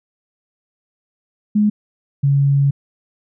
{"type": "tone pair in turn", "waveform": "sine", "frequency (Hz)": [209.6, 139.89], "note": ["G#3", "C#3"], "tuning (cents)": [16, 16], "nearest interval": "perfect fifth", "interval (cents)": 700, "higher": "first", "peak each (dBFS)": -11, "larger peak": "neither", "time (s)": [[1.55, 1.7], [2.23, 2.71]], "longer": "second", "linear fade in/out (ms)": 10, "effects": []}